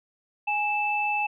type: tone pair together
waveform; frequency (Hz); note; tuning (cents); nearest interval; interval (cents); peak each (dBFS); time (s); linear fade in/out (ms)
sine; 830.6 / 2637; G#5 / E7; 0 / 0; octave + minor sixth; 2000; -26; 0.47-1.27; 10
effects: none